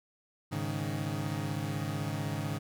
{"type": "chord", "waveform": "30% pulse", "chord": "Ab suspended fourth", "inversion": "none", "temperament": "equal with one note detuned", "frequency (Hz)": [103.83, 139.64, 155.56], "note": ["Ab2", "Db3", "Eb3"], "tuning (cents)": [0, 13, 0], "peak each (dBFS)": -34, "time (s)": [0.51, 2.59], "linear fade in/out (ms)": 20, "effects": []}